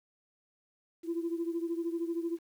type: beating tone pair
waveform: sine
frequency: 333.4 / 346.4 Hz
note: E4 / F4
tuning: +20 / -14 cents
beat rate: 13 Hz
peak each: -32 / -36 dBFS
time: 1.03-2.39 s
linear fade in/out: 50 ms
effects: tanh soft clip ceiling -24 dBFS + 10-bit